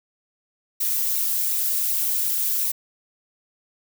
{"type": "noise with flanger", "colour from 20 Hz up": "violet", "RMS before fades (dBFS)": -23, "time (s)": [0.8, 2.72], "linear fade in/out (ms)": 10, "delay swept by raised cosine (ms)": [0.6, 6.2], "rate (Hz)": 2.7, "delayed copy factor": -0.6, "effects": []}